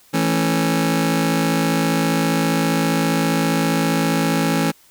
sawtooth chord, A major, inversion second, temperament just, 165 / 220 / 275 Hz, E3 / A3 / C#4, +2 / 0 / -14 cents, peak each -16 / -18 / -17 dBFS, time 0.13-4.72 s, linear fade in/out 20 ms, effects white hiss -52 dBFS RMS until 4.9 s

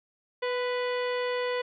harmonic tone with a mistuned harmonic, 493.9 Hz, B4, in tune, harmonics 1 / 2 / 3 / 4 / 5 / 6 / 7 / 9, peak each -28 / -36 / -41 / -37 / -44 / -43 / -45 / -49 dBFS, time 0.42-1.62 s, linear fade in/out 10 ms, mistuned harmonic 2, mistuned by +26 cents, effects none

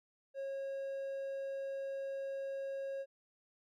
triangle tone, 545 Hz, C#5, 29 cents flat, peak -36 dBFS, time 0.34-3.06 s, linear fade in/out 50 ms, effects none

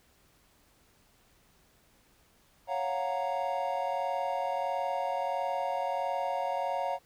triangle chord, Gb major seventh, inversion second, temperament equal, 554.4 / 698.5 / 740 / 932.3 Hz, Db5 / F5 / Gb5 / Bb5, 0 / 0 / 0 / 0 cents, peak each -33 dBFS, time 2.67-6.99 s, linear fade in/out 50 ms, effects pink hiss -65 dBFS RMS until 7.05 s

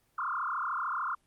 sine tone with frequency modulation, 1224 Hz, D#6, 29 cents flat, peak -30 dBFS, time 0.18-1.15 s, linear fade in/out 5 ms, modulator 33.5 Hz, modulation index 6.1, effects pink hiss -71 dBFS RMS until 1.26 s + Opus 24 kbps

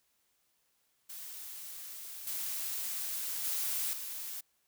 blue noise with level steps, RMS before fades -45 / -37 / -34 / -41 dBFS, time 1.09-4.41 s, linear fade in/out 10 ms, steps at 2.27 / 3.44 / 3.93 s, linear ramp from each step 2 ms, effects white hiss -75 dBFS RMS until 4.67 s

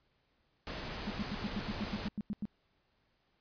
pink noise, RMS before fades -41 dBFS, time 0.67-2.08 s, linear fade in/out 0 ms
sine tone bursts, 207.7 Hz, G#3, in tune, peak -33 dBFS, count 12, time 1.07-2.454 s, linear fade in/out 0 ms, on 31 ms, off 92 ms
effects pink hiss -75 dBFS RMS until 3.4 s + resampled to 11025 Hz

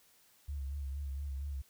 sine tone with vibrato, 69.6 Hz, C#2, 8 cents sharp, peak -36 dBFS, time 0.48-1.62 s, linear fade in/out 10 ms, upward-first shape sine, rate 4.3 Hz, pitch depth 58 cents each way, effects white hiss -66 dBFS RMS until 1.69 s

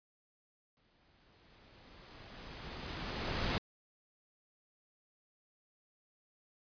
pink noise with exponential growth, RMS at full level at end -33 dBFS, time 0.77-3.58 s, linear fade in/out 0 ms, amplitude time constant 610 ms, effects resampled to 11025 Hz

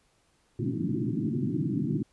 pink band-pass noise, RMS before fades -29 dBFS, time 0.59-2.03 s, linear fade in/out 5 ms, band 110 to 360 Hz, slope 96 dB/octave, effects pink hiss -68 dBFS RMS until 2.12 s + resampled to 24000 Hz

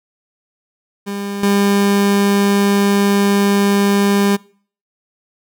30% pulse tone with level steps, 200.7 Hz, G3, 41 cents sharp, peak -19 / -9 dBFS, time 1.06-4.37 s, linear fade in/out 20 ms, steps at 1.43 s, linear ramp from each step 2 ms, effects noise-tail reverb RT60 0.5 s tail -24 dB re dry

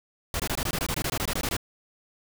pink noise bursts, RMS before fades -28 dBFS, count 16, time 0.34-1.567 s, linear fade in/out 2 ms, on 57 ms, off 21 ms, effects none

